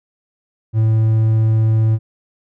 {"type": "tone", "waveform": "triangle", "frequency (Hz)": 110.6, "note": "A2", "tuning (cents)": 9, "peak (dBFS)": -9, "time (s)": [0.73, 1.99], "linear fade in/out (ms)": 50, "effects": []}